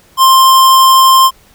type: tone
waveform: square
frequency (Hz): 1052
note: C6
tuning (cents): +9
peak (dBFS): -4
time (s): 0.17-1.31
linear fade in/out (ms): 50
effects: pink hiss -46 dBFS RMS until 1.54 s